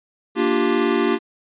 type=chord; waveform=square; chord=G minor seventh; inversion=first; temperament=equal; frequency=233.1 / 293.7 / 349.2 / 392 Hz; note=Bb3 / D4 / F4 / G4; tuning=0 / 0 / 0 / 0 cents; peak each=-24 / -24 / -22 / -22 dBFS; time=0.35-1.19 s; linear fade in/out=50 ms; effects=resampled to 8000 Hz